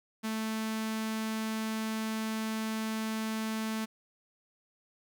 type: tone with notch filter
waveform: sawtooth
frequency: 220 Hz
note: A3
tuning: in tune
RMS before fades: -34 dBFS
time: 0.23-3.86 s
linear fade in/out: 20 ms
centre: 520 Hz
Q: 1.2
effects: 11-bit